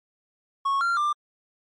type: tone with pitch steps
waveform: triangle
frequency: 1102 / 1382 / 1188 Hz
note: C#6 / F6 / D6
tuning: -11 / -19 / +20 cents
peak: -19 dBFS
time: 0.65-1.13 s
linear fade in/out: 10 ms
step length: 160 ms
effects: MP3 48 kbps